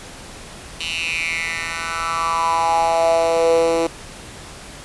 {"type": "tone with high-pass filter sweep", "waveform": "10% pulse", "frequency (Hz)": 165.7, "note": "E3", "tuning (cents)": 9, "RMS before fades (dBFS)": -19, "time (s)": [0.8, 3.87], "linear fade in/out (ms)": 5, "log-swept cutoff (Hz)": [3100, 390], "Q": 5.9, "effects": ["pink hiss -37 dBFS RMS until 4.84 s", "resampled to 24000 Hz"]}